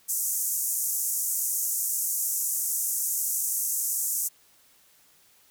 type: band-pass noise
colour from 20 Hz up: white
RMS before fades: -28 dBFS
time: 0.08-4.29 s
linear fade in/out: 20 ms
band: 6200 to 15000 Hz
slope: 48 dB/octave
effects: white hiss -60 dBFS RMS until 5.5 s